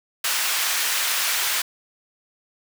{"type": "high-pass noise", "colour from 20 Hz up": "pink", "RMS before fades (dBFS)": -23, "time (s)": [0.24, 1.62], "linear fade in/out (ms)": 5, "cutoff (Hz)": 1500, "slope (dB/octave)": 12, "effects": []}